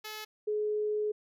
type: tone pair in turn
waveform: 5% pulse / sine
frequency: 429.5 / 422.9 Hz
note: A4 / G#4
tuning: -42 / +31 cents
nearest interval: unison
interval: 27 cents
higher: first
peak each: -28 dBFS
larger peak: neither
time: 0.04-0.25 / 0.47-1.12 s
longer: second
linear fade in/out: 10 ms
effects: none